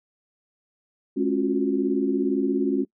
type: tone cluster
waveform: sine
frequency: 211.6 / 273.7 / 350.8 / 367.9 Hz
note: G#3 / C#4 / F4 / F#4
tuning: +33 / -22 / +8 / -10 cents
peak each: -28 / -23 / -27 / -27 dBFS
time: 1.16-2.85 s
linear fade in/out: 20 ms
effects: noise-tail reverb RT60 0.1 s tail -23 dB re dry